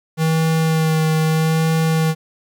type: tone with vibrato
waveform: square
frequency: 159.5 Hz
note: D#3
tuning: 43 cents sharp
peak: -15 dBFS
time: 0.17-2.15 s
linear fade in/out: 50 ms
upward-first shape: sine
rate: 0.79 Hz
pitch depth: 17 cents each way
effects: 9-bit